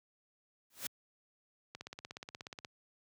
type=noise with exponential growth; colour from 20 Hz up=white; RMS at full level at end=-34 dBFS; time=0.7-0.87 s; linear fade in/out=5 ms; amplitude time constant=35 ms
type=click train; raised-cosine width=0.2 ms; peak=-27 dBFS; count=16; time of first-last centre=1.75-2.648 s; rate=16.7 Hz
effects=high-pass 80 Hz 12 dB/octave